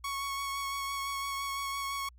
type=tone with vibrato; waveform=sawtooth; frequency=1108 Hz; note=C#6; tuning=1 cent flat; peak=-29 dBFS; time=0.04-2.09 s; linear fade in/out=5 ms; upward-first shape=sine; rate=5.9 Hz; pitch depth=15 cents each way; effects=added 60 Hz sine -53 dBFS peak until 2.18 s + MP3 64 kbps